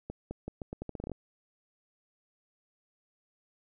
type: accelerating click train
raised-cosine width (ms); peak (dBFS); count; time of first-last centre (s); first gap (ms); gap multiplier
2; -24; 13; 0.1-1.117; 210; 0.81
effects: none